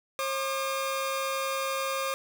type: tone pair together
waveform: sawtooth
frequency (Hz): 538 / 1207.8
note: C5 / D6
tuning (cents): +48 / +48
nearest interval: octave + major second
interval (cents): 1400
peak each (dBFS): -27 / -28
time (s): 0.19-2.14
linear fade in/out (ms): 0
effects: none